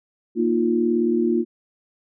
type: chord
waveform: sine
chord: Bb suspended fourth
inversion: none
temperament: just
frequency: 233.1 / 310.8 / 349.6 Hz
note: Bb3 / Eb4 / F4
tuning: 0 / -2 / +2 cents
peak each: -21 / -25 / -20 dBFS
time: 0.35-1.45 s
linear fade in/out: 50 ms
effects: none